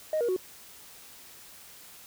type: tone with pitch steps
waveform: sine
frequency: 622 / 475.3 / 369.7 Hz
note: D#5 / A#4 / F#4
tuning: -1 / +34 / -1 cents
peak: -23 dBFS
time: 0.13-0.364 s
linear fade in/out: 2 ms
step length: 78 ms
effects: tanh soft clip ceiling -22 dBFS + white hiss -50 dBFS RMS until 2.06 s